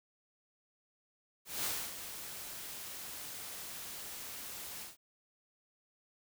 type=noise with ADSR envelope; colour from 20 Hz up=white; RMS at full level=-35 dBFS; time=1.45-4.97 s; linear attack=190 ms; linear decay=270 ms; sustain=-10 dB; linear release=150 ms; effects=none